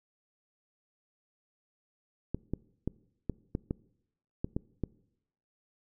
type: clicks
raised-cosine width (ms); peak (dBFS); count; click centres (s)
3; -18; 9; 2.346 / 2.536 / 2.876 / 3.297 / 3.551 / 3.709 / 4.445 / 4.565 / 4.837
effects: noise-tail reverb RT60 0.8 s tail -23 dB re dry